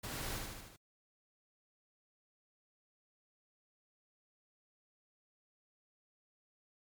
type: noise with echo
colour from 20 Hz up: pink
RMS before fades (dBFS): -43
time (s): 0.03-0.39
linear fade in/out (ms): 10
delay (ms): 75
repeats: 5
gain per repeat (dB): -3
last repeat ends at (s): 0.765
effects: MP3 96 kbps